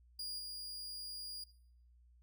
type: tone with level steps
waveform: 40% pulse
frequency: 4850 Hz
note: D#8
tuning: 45 cents flat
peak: -39 / -42 dBFS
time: 0.19-1.44 s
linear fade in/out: 5 ms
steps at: 0.38 s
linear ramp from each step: 20 ms
effects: noise-tail reverb RT60 0.6 s tail -18 dB re dry + added 60 Hz sine -62 dBFS peak until 2.22 s